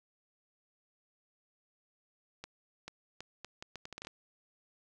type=accelerating click train; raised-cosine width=0.2 ms; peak=-26 dBFS; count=12; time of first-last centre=2.44-4.071 s; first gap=440 ms; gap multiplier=0.74; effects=none